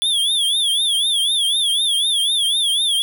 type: tone with vibrato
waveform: square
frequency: 3416 Hz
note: G#7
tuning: 48 cents sharp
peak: -16 dBFS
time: 0.02-3.02 s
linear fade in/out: 0 ms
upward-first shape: triangle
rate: 4 Hz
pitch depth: 150 cents each way
effects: none